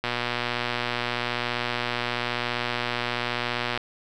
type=click train; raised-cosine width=0.3 ms; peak=-10 dBFS; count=453; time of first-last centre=0.04-3.776 s; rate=121 Hz; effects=none